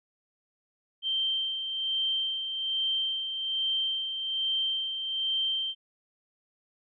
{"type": "tone with tremolo", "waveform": "sine", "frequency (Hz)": 3136, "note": "G7", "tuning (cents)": 0, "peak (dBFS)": -25, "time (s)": [1.02, 5.75], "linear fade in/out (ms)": 50, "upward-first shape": "sine", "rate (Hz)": 1.2, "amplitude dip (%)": 50, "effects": []}